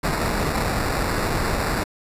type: noise with sample-and-hold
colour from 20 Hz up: pink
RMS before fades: -23 dBFS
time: 0.03-1.84 s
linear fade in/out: 10 ms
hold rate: 3150 Hz
effects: resampled to 32000 Hz